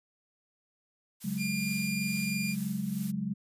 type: noise with tremolo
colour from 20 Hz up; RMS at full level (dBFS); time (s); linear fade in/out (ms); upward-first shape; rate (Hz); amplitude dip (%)
blue; -43; 1.2-3.12; 20; triangle; 2.3; 55
type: chord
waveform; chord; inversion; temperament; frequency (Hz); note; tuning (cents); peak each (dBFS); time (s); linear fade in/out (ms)
sine; C# suspended fourth; none; just; 138.59 / 184.79 / 207.9; C#3 / F#3 / G#3; 0 / -2 / +2; -39 / -34 / -33; 1.24-3.34; 10
type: tone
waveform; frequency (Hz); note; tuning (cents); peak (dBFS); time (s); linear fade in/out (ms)
sawtooth; 2400; D7; +37; -30; 1.37-2.56; 50
effects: resampled to 32000 Hz